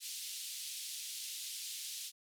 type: band-pass noise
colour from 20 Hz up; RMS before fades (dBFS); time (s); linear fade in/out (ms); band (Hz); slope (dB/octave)
pink; -44; 0-2.12; 50; 3200 to 13000; 24
effects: none